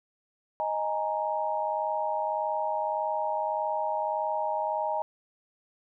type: chord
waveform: sine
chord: D# suspended fourth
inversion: none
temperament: equal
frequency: 622.3 / 830.6 / 932.3 Hz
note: D#5 / G#5 / A#5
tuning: 0 / 0 / 0 cents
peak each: -31 dBFS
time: 0.6-5.02 s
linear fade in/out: 0 ms
effects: none